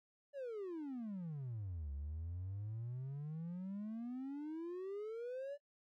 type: exponential two-way sweep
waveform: triangle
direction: down then up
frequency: 584 to 68.6 to 584 Hz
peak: -39 dBFS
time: 0.33-5.58 s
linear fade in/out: 50 ms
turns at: 1.92 s
effects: noise-tail reverb RT60 0.1 s tail -20 dB re dry + tanh soft clip ceiling -36 dBFS